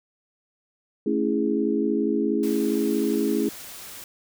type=chord; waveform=sine; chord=A major seventh; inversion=none; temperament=equal with one note detuned; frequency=220 / 277.2 / 329.6 / 413.9 Hz; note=A3 / C#4 / E4 / G#4; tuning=0 / 0 / 0 / -6 cents; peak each=-26 dBFS; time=1.06-3.49 s; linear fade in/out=5 ms
type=noise; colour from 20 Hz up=white; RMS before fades=-40 dBFS; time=2.43-4.04 s; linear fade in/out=2 ms
effects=none